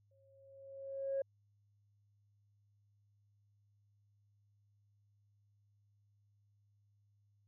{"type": "tone with exponential growth", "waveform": "sine", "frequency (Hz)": 545, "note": "C#5", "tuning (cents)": -29, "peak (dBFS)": -31, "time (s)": [0.11, 1.22], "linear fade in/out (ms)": 5, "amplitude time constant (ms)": 240, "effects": ["tanh soft clip ceiling -29 dBFS", "added 102 Hz sine -70 dBFS peak until 7.47 s"]}